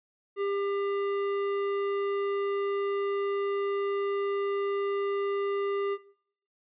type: tone with hard clipping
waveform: sine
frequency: 399.5 Hz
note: G4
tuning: 33 cents sharp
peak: -29 dBFS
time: 0.36-5.98 s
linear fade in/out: 50 ms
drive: 12 dB
effects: noise-tail reverb RT60 0.6 s tail -19 dB re dry + resampled to 8000 Hz